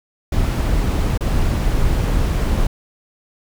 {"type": "noise with dropouts", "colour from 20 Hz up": "brown", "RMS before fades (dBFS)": -17, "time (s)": [0.32, 2.67], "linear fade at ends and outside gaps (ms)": 5, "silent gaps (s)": [1.177, 1.207], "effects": []}